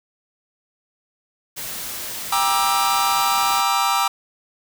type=noise; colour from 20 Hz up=white; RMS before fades=-30 dBFS; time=1.56-3.62 s; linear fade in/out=20 ms
type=chord; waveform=45% pulse; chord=E half-diminished seventh; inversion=first; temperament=just; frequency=791.1 / 949.3 / 1186.7 / 1318.5 Hz; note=G5 / Bb5 / D6 / E6; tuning=+16 / +31 / +18 / 0 cents; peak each=-23 dBFS; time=2.32-4.08 s; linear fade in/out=5 ms
effects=none